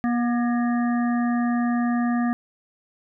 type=harmonic tone with a mistuned harmonic; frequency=240 Hz; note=B3; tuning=49 cents flat; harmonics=1 / 3 / 5 / 7 / 8; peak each=-20 / -30 / -34 / -37 / -38 dBFS; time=0.04-2.33 s; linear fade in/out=0 ms; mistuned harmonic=8; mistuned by=-64 cents; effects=none